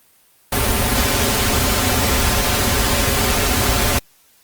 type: noise with comb filter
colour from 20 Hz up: pink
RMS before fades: -17 dBFS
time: 0.52-3.99 s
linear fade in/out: 5 ms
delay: 6.2 ms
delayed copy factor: -0.95
effects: white hiss -54 dBFS RMS until 4.43 s + Opus 32 kbps